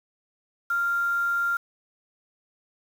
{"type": "tone with quantisation", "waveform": "sine", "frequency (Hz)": 1392, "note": "F6", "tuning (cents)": -6, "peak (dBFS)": -22, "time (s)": [0.7, 1.57], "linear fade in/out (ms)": 5, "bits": 7, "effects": []}